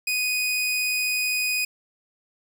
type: tone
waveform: sawtooth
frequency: 2489 Hz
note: D#7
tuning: in tune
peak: -19 dBFS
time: 0.07-1.65 s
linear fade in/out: 5 ms
effects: none